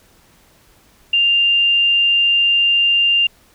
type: tone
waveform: sine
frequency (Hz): 2794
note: F7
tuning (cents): 0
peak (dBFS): -11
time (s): 1.13-3.27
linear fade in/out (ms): 5
effects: pink hiss -52 dBFS RMS until 3.54 s